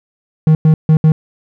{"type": "tone bursts at uneven times", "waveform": "triangle", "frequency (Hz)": 156.8, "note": "D#3", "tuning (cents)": 14, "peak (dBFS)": -3, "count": 4, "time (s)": [[0.47, 0.55], [0.65, 0.74], [0.89, 0.97], [1.04, 1.12]], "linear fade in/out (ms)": 2, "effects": []}